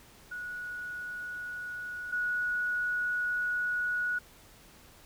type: tone pair in turn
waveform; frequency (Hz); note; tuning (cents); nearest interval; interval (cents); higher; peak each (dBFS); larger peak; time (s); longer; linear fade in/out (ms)
sine; 1462 / 1462; F#6 / F#6; -21 / -21; unison; 0; neither; -36 / -28; second; 0.31-2.12 / 2.12-4.19; second; 10
effects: pink hiss -56 dBFS RMS until 5.05 s